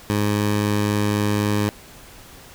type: tone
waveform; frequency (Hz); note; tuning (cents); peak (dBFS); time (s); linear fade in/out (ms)
15% pulse; 103.83; G#2; 0; -12; 0.1-1.69; 0
effects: pink hiss -44 dBFS RMS until 2.54 s